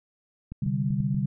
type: clicks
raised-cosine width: 5 ms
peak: -24 dBFS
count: 5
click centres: 0.52 / 0.664 / 0.907 / 1.004 / 1.146 s
type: chord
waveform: sine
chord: C suspended second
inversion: none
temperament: equal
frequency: 130.81 / 146.83 / 196 Hz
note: C3 / D3 / G3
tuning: 0 / 0 / 0 cents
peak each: -28 dBFS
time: 0.62-1.26 s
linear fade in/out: 5 ms
effects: none